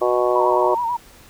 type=harmonic tone; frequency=123 Hz; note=B2; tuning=7 cents flat; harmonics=3 / 4 / 5 / 6 / 7 / 8 / 9; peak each=-20 / -23 / -20 / -27 / -28 / -30 / -25 dBFS; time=0.01-0.75 s; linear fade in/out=10 ms
type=tone with vibrato; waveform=sine; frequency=945 Hz; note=A#5; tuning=23 cents sharp; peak=-19 dBFS; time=0.35-0.97 s; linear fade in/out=10 ms; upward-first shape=sine; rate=9.2 Hz; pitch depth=69 cents each way
effects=pink hiss -47 dBFS RMS until 1.29 s